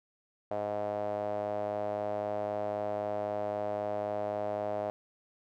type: tone with band-pass filter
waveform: sawtooth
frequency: 103.83 Hz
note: G#2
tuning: in tune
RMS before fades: -34 dBFS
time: 0.51-4.9 s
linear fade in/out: 0 ms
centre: 640 Hz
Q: 5.3
effects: none